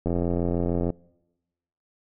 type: click train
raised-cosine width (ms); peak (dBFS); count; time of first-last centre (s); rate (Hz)
2; -13; 74; 0.06-0.903; 86.6
effects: noise-tail reverb RT60 1.0 s tail -25 dB re dry